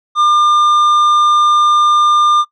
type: tone with tanh clipping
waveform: sine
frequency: 1200 Hz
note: D6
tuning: 37 cents sharp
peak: -9 dBFS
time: 0.15-2.45 s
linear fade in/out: 50 ms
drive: 8 dB
effects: noise-tail reverb RT60 0.1 s tail -22 dB re dry